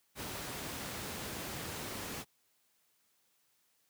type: noise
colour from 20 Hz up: pink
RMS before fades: -41 dBFS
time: 0.15-2.25 s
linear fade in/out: 50 ms
effects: white hiss -74 dBFS RMS until 3.89 s + high-pass 80 Hz 12 dB/octave